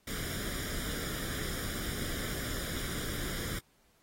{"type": "noise with comb filter", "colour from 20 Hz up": "pink", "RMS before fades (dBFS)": -37, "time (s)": [0.07, 3.59], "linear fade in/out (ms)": 5, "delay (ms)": 0.57, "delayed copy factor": 0.7, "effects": ["pink hiss -69 dBFS RMS until 4.02 s", "AAC 48 kbps"]}